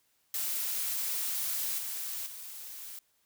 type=noise with level steps; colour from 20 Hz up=blue; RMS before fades=-33 / -37 / -44 dBFS; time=0.34-2.99 s; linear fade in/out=2 ms; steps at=1.78 / 2.26 s; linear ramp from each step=5 ms; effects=white hiss -72 dBFS RMS until 3.25 s